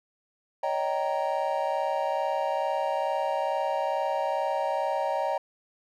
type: chord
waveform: triangle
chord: Eb dominant seventh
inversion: third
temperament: just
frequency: 560 / 622.3 / 777.8 / 933.4 Hz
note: Db5 / Eb5 / G5 / Bb5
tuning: +18 / 0 / -14 / +2 cents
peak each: -29 dBFS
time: 0.63-5.38 s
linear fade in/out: 5 ms
effects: none